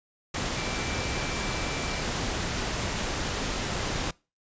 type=tone in noise; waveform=sine; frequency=2341 Hz; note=D7; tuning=6 cents flat; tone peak=-39 dBFS; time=0.57-2.01 s; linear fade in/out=5 ms; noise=pink; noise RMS=-30 dBFS; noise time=0.34-4.11 s; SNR=-12 dB; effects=noise-tail reverb RT60 0.3 s tail -24 dB re dry + resampled to 16000 Hz